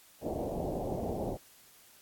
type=low-pass noise; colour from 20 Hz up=white; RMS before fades=-35 dBFS; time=0.21-1.38 s; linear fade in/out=50 ms; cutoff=740 Hz; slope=48 dB/octave; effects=white hiss -59 dBFS RMS until 2.01 s + AAC 64 kbps